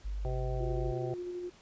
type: tone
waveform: sine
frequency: 49.87 Hz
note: G1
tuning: 30 cents sharp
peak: -33 dBFS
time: 0.04-0.93 s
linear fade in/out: 20 ms
type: harmonic tone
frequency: 127.6 Hz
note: C3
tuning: 43 cents flat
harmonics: 1 / 3 / 4 / 5 / 6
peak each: -36 / -41 / -42 / -43 / -44 dBFS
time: 0.25-1.14 s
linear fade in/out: 0 ms
type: tone with tremolo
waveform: sine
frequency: 355.7 Hz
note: F4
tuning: 32 cents sharp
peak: -35 dBFS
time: 0.6-1.5 s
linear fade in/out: 10 ms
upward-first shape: square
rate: 12 Hz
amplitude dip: 25%
effects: pink hiss -59 dBFS RMS until 1.61 s + resampled to 16000 Hz